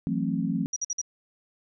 sine chord, F# half-diminished seventh, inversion third, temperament just, 166.5 / 185 / 222 / 266.4 Hz, E3 / F#3 / A3 / C4, +18 / 0 / +16 / +31 cents, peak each -30 dBFS, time 0.07-0.66 s, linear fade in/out 0 ms
sine tone bursts, 5770 Hz, F#8, 44 cents flat, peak -26 dBFS, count 4, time 0.73-1.015 s, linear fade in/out 5 ms, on 33 ms, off 51 ms
effects none

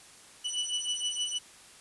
sawtooth beating tone pair, 2960 / 2966.4 Hz, F#7 / F#7, 0 / +4 cents, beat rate 6.4 Hz, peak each -30 dBFS, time 0.44-1.39 s, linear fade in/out 20 ms, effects white hiss -53 dBFS RMS until 1.8 s + resampled to 24000 Hz

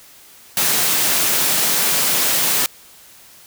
white high-pass noise, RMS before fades -17 dBFS, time 0.57-2.66 s, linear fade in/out 0 ms, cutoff 120 Hz, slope 96 dB/octave, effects white hiss -45 dBFS RMS until 3.46 s

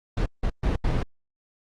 brown noise bursts at uneven times, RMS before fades -23 dBFS, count 4, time 0.17-0.26 / 0.43-0.5 / 0.63-0.76 / 0.84-1.03 s, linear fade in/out 5 ms, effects low-pass 5000 Hz 12 dB/octave + Opus 48 kbps

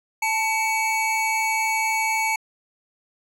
square tone pair together, 880 / 2252 Hz, A5 / C#7, 0 / +27 cents, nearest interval octave + major third, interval 1627 cents, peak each -24 dBFS, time 0.22-2.36 s, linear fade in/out 5 ms, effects low-pass 12000 Hz 12 dB/octave

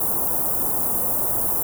white band-stop noise, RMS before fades -22 dBFS, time 0-1.63 s, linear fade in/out 5 ms, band 1000 to 11000 Hz, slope 24 dB/octave, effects none

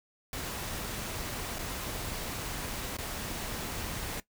pink noise with dropouts, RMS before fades -37 dBFS, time 0.33-4.2 s, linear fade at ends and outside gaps 2 ms, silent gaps 1.586-1.59 / 2.969-2.985 s, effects noise-tail reverb RT60 0.1 s tail -17 dB re dry

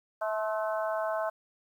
harmonic tone with a mistuned harmonic, 216.9 Hz, A3, 25 cents flat, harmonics 3 / 4 / 5 / 6 / 7, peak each -30 / -37 / -37 / -40 / -40 dBFS, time 0.21-1.3 s, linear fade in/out 10 ms, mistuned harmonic 5, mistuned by -32 cents, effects 10-bit

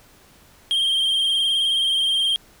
triangle tone with vibrato, 3187 Hz, G7, 28 cents sharp, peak -16 dBFS, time 0.71-2.36 s, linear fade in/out 0 ms, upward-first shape triangle, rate 19 Hz, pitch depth 47 cents each way, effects pink hiss -52 dBFS RMS until 2.6 s

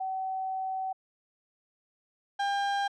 sine / 35% pulse tone pair in turn, 760 / 800.8 Hz, F#5 / G5, +46 / +37 cents, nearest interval minor second, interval 91 cents, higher second, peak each -30 / -25 dBFS, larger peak second, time 0-0.93 / 2.39-2.88 s, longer first, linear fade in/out 10 ms, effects low-pass 4000 Hz 12 dB/octave

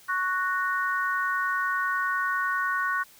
sine chord, F# major, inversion second, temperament just, 1110 / 1480 / 1850 Hz, C#6 / F#6 / A#6, +2 / 0 / -14 cents, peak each -28 / -27 / -32 dBFS, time 0.08-3.04 s, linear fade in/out 20 ms, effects white hiss -54 dBFS RMS until 3.19 s

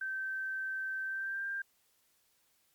sine tone with pitch glide, 1550 to 1590.8 Hz, G6 to G6, -20 to +25 cents, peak -34 dBFS, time 0.01-1.62 s, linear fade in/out 5 ms, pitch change +45 cents, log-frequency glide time 1.03-1.47 s, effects white hiss -72 dBFS RMS until 2.74 s + MP3 96 kbps

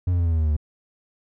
triangle tone with pitch steps, 90.1 / 87.74 / 85.44 / 83.2 / 81.02 / 78.89 / 76.82 / 74.81 Hz, F#2 / F2 / F2 / E2 / E2 / D#2 / D#2 / D2, -45 / +9 / -37 / +17 / -29 / +24 / -22 / +33 cents, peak -16 dBFS, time 0.07-0.566 s, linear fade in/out 5 ms, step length 62 ms, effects none

